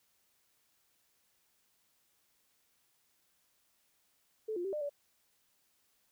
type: tone with pitch steps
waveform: sine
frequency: 435.6 / 351.7 / 388.7 / 601 / 575 Hz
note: A4 / F4 / G4 / D5 / D5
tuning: -17 / +12 / -15 / +40 / -37 cents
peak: -34 dBFS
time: 4.48-4.895 s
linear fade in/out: 10 ms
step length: 83 ms
effects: white hiss -74 dBFS RMS until 6.11 s